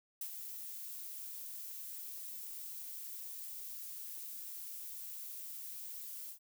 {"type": "noise with ADSR envelope", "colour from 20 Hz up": "violet", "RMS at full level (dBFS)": -40, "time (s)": [0.21, 6.39], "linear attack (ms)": 4, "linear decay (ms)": 69, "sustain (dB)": -6, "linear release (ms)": 95, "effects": []}